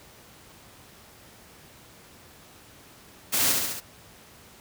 white noise with echo, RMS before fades -24 dBFS, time 3.32-3.53 s, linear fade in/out 20 ms, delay 69 ms, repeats 4, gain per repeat -3 dB, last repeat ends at 3.806 s, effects pink hiss -51 dBFS RMS until 4.6 s + high-pass 60 Hz 12 dB/octave

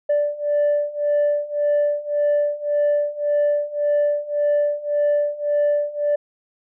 sine beating tone pair, 585 / 586.8 Hz, D5 / D5, -7 / -2 cents, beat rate 1.8 Hz, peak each -20 / -18 dBFS, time 0.09-6.16 s, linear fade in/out 10 ms, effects tanh soft clip ceiling -13 dBFS

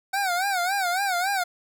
25% pulse tone with vibrato, 750 Hz, F#5, 23 cents sharp, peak -19 dBFS, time 0.13-1.44 s, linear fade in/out 10 ms, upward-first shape sine, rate 3.6 Hz, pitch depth 130 cents each way, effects none

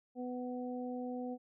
harmonic tone, 249 Hz, B3, 14 cents sharp, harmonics 1 / 2 / 3, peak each -39 / -43 / -47 dBFS, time 0.15-1.38 s, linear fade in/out 50 ms, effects none

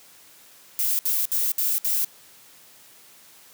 violet noise bursts, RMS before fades -23 dBFS, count 5, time 0.79-2.046 s, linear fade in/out 0 ms, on 200 ms, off 64 ms, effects white hiss -51 dBFS RMS until 3.53 s + high-pass 100 Hz 12 dB/octave

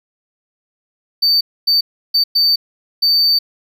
triangle tone bursts at uneven times, 4581 Hz, D8, 44 cents flat, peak -9 dBFS, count 5, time 1.22-1.41 / 1.67-1.81 / 2.14-2.24 / 2.35-2.56 / 3.02-3.39 s, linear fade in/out 10 ms, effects none

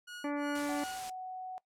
sawtooth tone with tremolo, 1450 Hz, F#6, 35 cents flat, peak -39 dBFS, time 0.07-1.01 s, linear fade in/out 10 ms, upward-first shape sine, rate 2.8 Hz, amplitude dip 100%
harmonic tone, 289.7 Hz, D4, 24 cents flat, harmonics 1 / 2 / 3 / 4 / 5 / 6 / 7 / 8, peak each -33 / -39 / -43 / -45 / -47 / -49 / -50 / -51 dBFS, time 0.24-0.84 s, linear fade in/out 5 ms
white noise, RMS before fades -44 dBFS, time 0.55-1.1 s, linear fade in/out 5 ms
sine tone with pitch glide, 753 to 743.5 Hz, F#5 to F#5, +30 to +8 cents, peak -39 dBFS, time 0.69-1.58 s, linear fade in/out 0 ms, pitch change -22 cents, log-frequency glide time 0.94-1.07 s
effects noise-tail reverb RT60 0.1 s tail -20 dB re dry + low-pass 10000 Hz 12 dB/octave

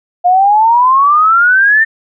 sine exponential sweep, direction up, 703 to 1820 Hz, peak -5 dBFS, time 0.24-1.85 s, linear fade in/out 20 ms, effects none

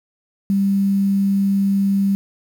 sine tone with quantisation, 197.2 Hz, G3, 11 cents sharp, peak -14 dBFS, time 0.5-2.15 s, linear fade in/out 0 ms, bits 7, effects none

